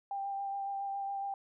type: tone with vibrato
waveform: sine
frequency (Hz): 792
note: G5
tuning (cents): +18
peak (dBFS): -34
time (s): 0.11-1.34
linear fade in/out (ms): 2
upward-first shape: sine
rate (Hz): 7.2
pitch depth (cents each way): 15
effects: none